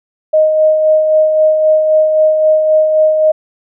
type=tone with tremolo; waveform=sine; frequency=622.3 Hz; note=D#5; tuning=in tune; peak=-5 dBFS; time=0.33-3.32 s; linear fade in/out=10 ms; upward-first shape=sine; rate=3.8 Hz; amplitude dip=40%; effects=none

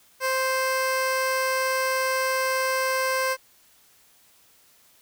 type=tone; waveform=15% pulse; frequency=523.3 Hz; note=C5; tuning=in tune; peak=-16 dBFS; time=0.2-3.37 s; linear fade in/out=50 ms; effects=white hiss -58 dBFS RMS until 5.01 s

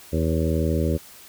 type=harmonic tone with a mistuned harmonic; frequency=80.6 Hz; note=E2; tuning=38 cents flat; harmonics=1 / 2 / 3 / 4 / 5 / 6 / 7; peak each=-23 / -26 / -28 / -29 / -30 / -31 / -31 dBFS; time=0.12-0.98 s; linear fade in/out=20 ms; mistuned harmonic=7; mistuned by=-22 cents; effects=white hiss -46 dBFS RMS until 1.28 s

